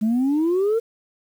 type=exponential sweep; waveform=sine; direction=up; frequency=210 to 469.2 Hz; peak=-15 dBFS; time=0.01-0.8 s; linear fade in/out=20 ms; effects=tanh soft clip ceiling -15 dBFS + 8-bit